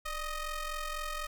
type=ring-modulated tone; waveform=sawtooth; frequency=618 Hz; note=D#5; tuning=12 cents flat; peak=-28 dBFS; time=0.05-1.27 s; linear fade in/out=10 ms; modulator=640 Hz; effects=none